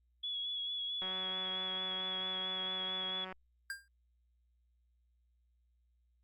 sine tone with vibrato, 3374 Hz, G#7, 27 cents sharp, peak -36 dBFS, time 0.23-3.25 s, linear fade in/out 10 ms, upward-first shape sine, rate 4.5 Hz, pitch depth 26 cents each way
click train, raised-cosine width 0.5 ms, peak -31 dBFS, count 432, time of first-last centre 1.02-3.325 s, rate 187 Hz
square tone with exponential decay, 1600 Hz, G6, 35 cents sharp, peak -36 dBFS, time 3.7-3.88 s, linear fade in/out 1 ms, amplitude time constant 39 ms
effects added 60 Hz sine -70 dBFS peak until 6.23 s + Opus 48 kbps

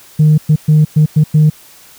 sine tone bursts at uneven times, 153.2 Hz, D#3, 27 cents flat, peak -3 dBFS, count 6, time 0.19-0.38 / 0.49-0.56 / 0.68-0.85 / 0.96-1.06 / 1.16-1.24 / 1.34-1.5 s, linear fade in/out 10 ms, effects tanh soft clip ceiling -2 dBFS + white hiss -41 dBFS RMS until 1.98 s

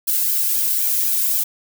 violet noise with flanger, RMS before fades -19 dBFS, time 0.07-1.44 s, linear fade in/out 10 ms, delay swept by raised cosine 1.2 to 1.95 ms, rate 3.9 Hz, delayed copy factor +0.95, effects none

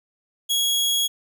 sawtooth tone, 3322 Hz, G#7, in tune, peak -16 dBFS, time 0.49-1.08 s, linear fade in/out 20 ms, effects none

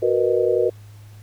sine chord, B major seventh, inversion second, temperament just, 370.4 / 463 / 493.9 / 617.4 Hz, F#4 / A#4 / B4 / D#5, +2 / -12 / 0 / -14 cents, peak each -21 / -20 / -21 / -25 dBFS, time 0.02-0.7 s, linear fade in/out 10 ms, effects added 104 Hz sine -40 dBFS peak until 1.22 s + pink hiss -54 dBFS RMS until 1.22 s

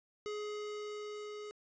square tone with level ramp, 419.5 Hz, G#4, 17 cents sharp, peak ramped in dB -38 to -44 dBFS, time 0.26-1.51 s, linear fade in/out 0 ms, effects resampled to 16000 Hz + 11-bit

